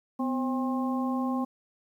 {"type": "harmonic tone with a mistuned harmonic", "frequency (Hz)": 266.7, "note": "C4", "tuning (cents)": 33, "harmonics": [1, 2, 3, 4], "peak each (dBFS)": [-27, -38, -36, -36], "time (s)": [0.19, 1.45], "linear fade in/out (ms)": 10, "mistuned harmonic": 1, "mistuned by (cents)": -90, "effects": ["10-bit"]}